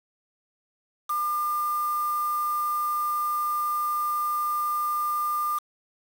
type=tone with quantisation; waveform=sine; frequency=1202 Hz; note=D6; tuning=40 cents sharp; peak=-24 dBFS; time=1.09-5.59 s; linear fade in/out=10 ms; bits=6; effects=none